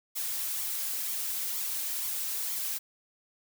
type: noise with flanger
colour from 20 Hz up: blue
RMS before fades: -33 dBFS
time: 0.15-2.79 s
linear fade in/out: 20 ms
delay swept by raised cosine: 0.89 to 3.79 ms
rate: 2.1 Hz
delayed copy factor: +0.55
effects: none